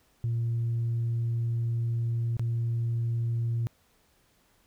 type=tone with dropouts; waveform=sine; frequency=116.54 Hz; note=A#2; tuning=in tune; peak=-24 dBFS; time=0.24-3.67 s; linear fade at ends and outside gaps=0 ms; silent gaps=2.368-2.395 s; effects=tanh soft clip ceiling -23 dBFS + pink hiss -66 dBFS RMS until 4.66 s